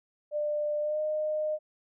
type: tone with pitch glide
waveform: sine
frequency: 596 to 613.1 Hz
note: D5 to D#5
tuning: +25 to -26 cents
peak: -27 dBFS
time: 0.31-1.59 s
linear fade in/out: 50 ms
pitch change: +49 cents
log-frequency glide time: 0.81-1 s
effects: none